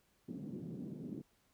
white band-pass noise, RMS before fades -45 dBFS, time 0.28-1.22 s, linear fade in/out 10 ms, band 150 to 280 Hz, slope 24 dB/octave, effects pink hiss -74 dBFS RMS until 1.53 s

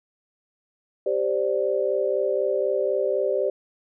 sine chord, G suspended fourth, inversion none, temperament equal, 392 / 523.3 / 587.3 Hz, G4 / C5 / D5, 0 / 0 / 0 cents, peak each -25 dBFS, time 1.06-3.5 s, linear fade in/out 5 ms, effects none

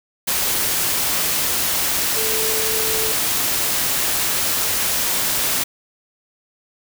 sine tone in noise, 440 Hz, A4, in tune, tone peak -26 dBFS, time 2.16-3.12 s, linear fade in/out 10 ms, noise white, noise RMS -20 dBFS, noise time 0.27-5.64 s, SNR -9 dB, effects none

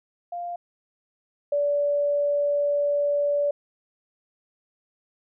sine tone pair in turn, 698.5 / 577.6 Hz, F5 / D5, 0 / -29 cents, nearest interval minor third, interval 329 cents, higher first, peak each -29 / -20 dBFS, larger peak second, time 0.32-0.56 / 1.52-3.51 s, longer second, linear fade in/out 5 ms, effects none

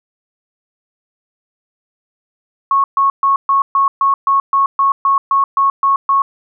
sine tone bursts, 1100 Hz, C#6, 14 cents flat, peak -9 dBFS, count 14, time 2.71-6.22 s, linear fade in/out 2 ms, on 130 ms, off 130 ms, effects none

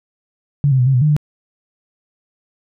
sine tone with pitch steps, 142.9 / 131.7 / 124.3 / 134.9 / 124.2 / 151.6 / 148.7 Hz, D3 / C3 / B2 / C#3 / B2 / D#3 / D3, -47 / +12 / +12 / -47 / +10 / -45 / +22 cents, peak -10 dBFS, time 0.64-1.165 s, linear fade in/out 0 ms, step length 75 ms, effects none

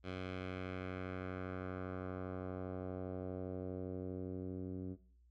10% pulse tone with low-pass filter sweep, 92.5 Hz, F#2, in tune, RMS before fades -43 dBFS, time 0.03-4.97 s, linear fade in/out 50 ms, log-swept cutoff 3300 to 290 Hz, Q 1.3, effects noise-tail reverb RT60 0.5 s tail -18 dB re dry + added 60 Hz sine -64 dBFS peak until 5.3 s

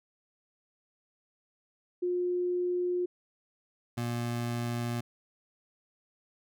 sine / 25% pulse tone pair in turn, 357 / 119.13 Hz, F4 / A#2, +38 / +38 cents, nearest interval octave + perfect fifth, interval 1900 cents, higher first, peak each -27 dBFS, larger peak neither, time 2.02-3.06 / 3.97-5.01 s, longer neither, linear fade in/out 10 ms, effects none

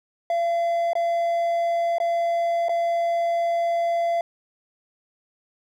triangle tone with dropouts, 681 Hz, F5, 44 cents flat, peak -18 dBFS, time 0.3-4.21 s, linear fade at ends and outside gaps 2 ms, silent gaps 0.933-0.953 / 1.984-2.001 / 2.685-2.693 s, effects none

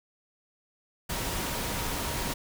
sine tone in noise, 945 Hz, A#5, 23 cents sharp, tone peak -43 dBFS, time 1.09-2.34 s, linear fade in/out 10 ms, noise pink, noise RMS -32 dBFS, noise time 1.09-2.34 s, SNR -14 dB, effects none

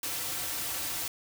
white noise with comb filter, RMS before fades -34 dBFS, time 0.03-1.08 s, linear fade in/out 2 ms, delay 4.8 ms, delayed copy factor -0.8, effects none

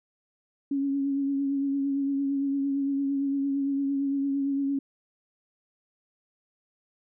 sine tone with vibrato, 277.2 Hz, C#4, in tune, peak -24 dBFS, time 0.71-4.79 s, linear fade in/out 5 ms, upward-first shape triangle, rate 8.8 Hz, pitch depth 31 cents each way, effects none

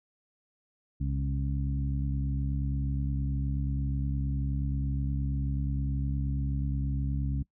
harmonic tone with a mistuned harmonic, 68.5 Hz, C#2, 20 cents flat, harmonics 1 / 2 / 3 / 4, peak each -30 / -31 / -40 / -39 dBFS, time 1-7.43 s, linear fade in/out 10 ms, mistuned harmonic 1, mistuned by -50 cents, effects noise-tail reverb RT60 0.1 s tail -22 dB re dry

